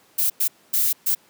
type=noise bursts at uneven times; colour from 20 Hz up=violet; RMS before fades=-20 dBFS; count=4; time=0.18-0.3 / 0.4-0.48 / 0.73-0.93 / 1.06-1.15 s; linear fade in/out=10 ms; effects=pink hiss -56 dBFS RMS until 1.29 s + high-pass 200 Hz 12 dB/octave